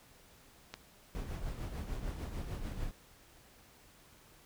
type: click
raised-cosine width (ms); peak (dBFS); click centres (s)
0.2; -24; 0.74
type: noise with tremolo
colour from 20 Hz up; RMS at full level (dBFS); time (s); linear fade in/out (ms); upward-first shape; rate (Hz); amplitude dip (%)
brown; -37; 1.15-2.91; 0; triangle; 6.7; 60
effects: pink hiss -61 dBFS RMS until 4.45 s